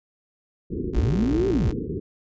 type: low-pass noise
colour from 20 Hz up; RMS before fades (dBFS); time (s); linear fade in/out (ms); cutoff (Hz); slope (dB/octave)
white; -29; 0.7-2; 10; 450; 96
type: tone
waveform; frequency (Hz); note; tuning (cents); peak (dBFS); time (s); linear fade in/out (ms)
35% pulse; 57.9; A#1; -11; -25; 0.93-1.73; 20
type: linear two-way sweep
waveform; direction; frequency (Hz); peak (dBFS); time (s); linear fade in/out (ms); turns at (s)
sine; up then down; 41.23 to 406 to 41.23; -20; 0.96-1.7; 0; 1.48
effects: resampled to 16000 Hz